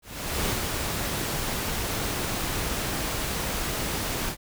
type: noise with ADSR envelope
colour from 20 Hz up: pink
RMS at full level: -26 dBFS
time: 0.02-4.37 s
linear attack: 460 ms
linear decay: 110 ms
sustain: -3 dB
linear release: 86 ms
effects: none